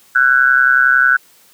sine tone with amplitude modulation, 1494 Hz, F#6, 16 cents sharp, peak -4 dBFS, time 0.15-1.17 s, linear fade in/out 10 ms, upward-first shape sine, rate 131 Hz, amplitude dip 95%, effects white hiss -49 dBFS RMS until 1.53 s + high-pass 100 Hz 12 dB/octave

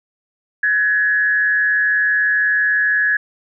sine tone with frequency modulation, 1686 Hz, G#6, 26 cents sharp, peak -13 dBFS, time 0.63-3.17 s, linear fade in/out 5 ms, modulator 162 Hz, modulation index 0.48, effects none

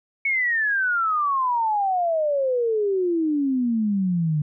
sine exponential sweep, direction down, 2230 to 146.83 Hz, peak -19 dBFS, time 0.25-4.42 s, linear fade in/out 5 ms, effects none

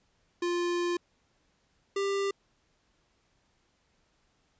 square tone pair in turn, 349.2 / 396.1 Hz, F4 / G4, 0 / +18 cents, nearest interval major second, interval 218 cents, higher second, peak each -28 dBFS, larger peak neither, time 0.42-0.97 / 1.96-2.31 s, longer first, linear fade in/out 5 ms, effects pink hiss -71 dBFS RMS until 4.59 s + resampled to 16000 Hz

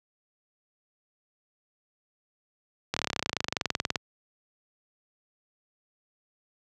slowing click train, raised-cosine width 0.2 ms, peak -9 dBFS, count 28, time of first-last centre 2.94-3.958 s, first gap 25 ms, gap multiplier 1.03, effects high-pass 80 Hz 12 dB/octave

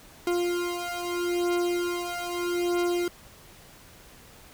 40% pulse beating tone pair, 350 / 350.79 Hz, F4 / F4, +4 / +8 cents, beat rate 0.79 Hz, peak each -28 dBFS, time 0.27-3.08 s, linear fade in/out 2 ms, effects pink hiss -51 dBFS RMS until 4.53 s

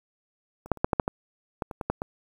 clicks, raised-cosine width 1 ms, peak -29 / -7 / -29 / -6 / -8 / -6 / -12 / -14 / -22 / -17 / -10 / -16 dBFS, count 12, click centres 0.66 / 0.717 / 0.773 / 0.845 / 0.932 / 0.998 / 1.079 / 1.622 / 1.712 / 1.812 / 1.9 / 2.019 s, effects 8-bit

